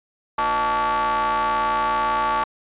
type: ring-modulated tone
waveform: 45% pulse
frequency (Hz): 130.81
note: C3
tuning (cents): 0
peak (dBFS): -16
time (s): 0.38-2.44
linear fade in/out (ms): 5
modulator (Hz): 1010
effects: resampled to 8000 Hz